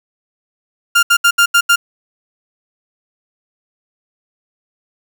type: tone bursts at uneven times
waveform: 30% pulse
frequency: 1400 Hz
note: F6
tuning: 4 cents sharp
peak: -5 dBFS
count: 6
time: 0.95-1.03 / 1.1-1.17 / 1.24-1.31 / 1.38-1.46 / 1.54-1.61 / 1.69-1.76 s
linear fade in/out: 10 ms
effects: 7-bit